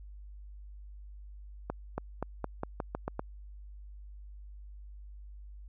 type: accelerating click train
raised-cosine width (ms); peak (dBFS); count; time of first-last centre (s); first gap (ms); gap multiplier
1; -19; 9; 1.7-3.194; 280; 0.88
effects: added 50 Hz sine -45 dBFS peak until 5.68 s